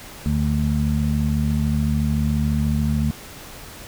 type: harmonic tone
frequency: 73.9 Hz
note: D2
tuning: 11 cents sharp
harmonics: 1 / 2 / 3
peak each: -22 / -22 / -22 dBFS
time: 0.26-3.11 s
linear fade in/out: 0 ms
effects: pink hiss -39 dBFS RMS until 3.87 s